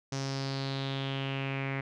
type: tone with low-pass filter sweep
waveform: sawtooth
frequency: 136 Hz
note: C#3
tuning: 33 cents flat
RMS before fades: -34 dBFS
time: 0.12-1.81 s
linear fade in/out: 5 ms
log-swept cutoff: 5900 to 2100 Hz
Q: 4.7
effects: none